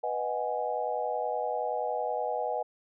sine chord, G# minor seventh, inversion first, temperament equal, 493.9 / 622.3 / 740 / 830.6 Hz, B4 / D#5 / F#5 / G#5, 0 / 0 / 0 / 0 cents, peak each -34 dBFS, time 0.03-2.63 s, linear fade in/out 10 ms, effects none

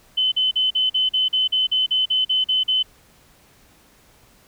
sine tone bursts, 3040 Hz, F#7, 46 cents sharp, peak -16 dBFS, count 14, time 0.17-2.829 s, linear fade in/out 10 ms, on 150 ms, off 43 ms, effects pink hiss -54 dBFS RMS until 4.47 s

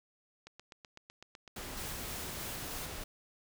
click train, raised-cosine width 0.2 ms, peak -32 dBFS, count 9, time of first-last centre 0.47-1.478 s, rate 7.94 Hz
pink noise, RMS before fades -43 dBFS, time 1.56-3.04 s, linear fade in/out 5 ms
white noise with tremolo, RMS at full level -44 dBFS, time 1.77-2.86 s, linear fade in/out 5 ms, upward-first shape square, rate 3.2 Hz, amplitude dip 25%
effects none

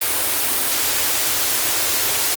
white band-stop noise, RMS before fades -19 dBFS, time 0.01-2.35 s, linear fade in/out 10 ms, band 130 to 240 Hz, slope 96 dB/octave, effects high-pass 80 Hz 12 dB/octave + Opus 32 kbps

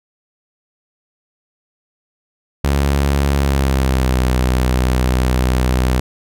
sawtooth tone with pitch glide, 70 to 63.09 Hz, C#2 to B1, +18 to +38 cents, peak -9 dBFS, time 2.64-6 s, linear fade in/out 5 ms, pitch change -180 cents, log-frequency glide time 3.36-4.21 s, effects none

